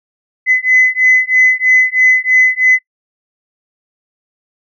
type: beating tone pair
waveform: sine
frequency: 2021 / 2024.1 Hz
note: B6 / B6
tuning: +39 / +42 cents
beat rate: 3.1 Hz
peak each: -10 dBFS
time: 0.46-2.79 s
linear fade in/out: 50 ms
effects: noise-tail reverb RT60 0.1 s tail -20 dB re dry + tanh soft clip ceiling 0 dBFS